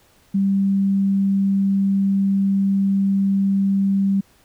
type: tone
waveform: sine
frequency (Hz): 196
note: G3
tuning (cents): 0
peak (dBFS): -15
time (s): 0.34-4.21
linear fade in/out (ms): 10
effects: pink hiss -56 dBFS RMS until 4.44 s